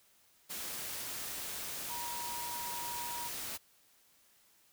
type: tone in noise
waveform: sine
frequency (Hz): 954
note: A#5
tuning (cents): +40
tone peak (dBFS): -41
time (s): 1.89-3.29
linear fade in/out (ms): 20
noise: white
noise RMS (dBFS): -41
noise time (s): 0.49-3.58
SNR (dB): -3
effects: white hiss -67 dBFS RMS until 4.72 s